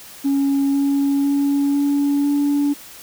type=tone with pitch steps; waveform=sine; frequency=277.2 / 279.6 / 282 / 284.5 / 287 Hz; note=C#4 / C#4 / C#4 / C#4 / D4; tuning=0 / +15 / +30 / +45 / -40 cents; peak=-13 dBFS; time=0.24-2.74 s; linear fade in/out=20 ms; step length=500 ms; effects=tanh soft clip ceiling -13 dBFS + white hiss -40 dBFS RMS until 3.02 s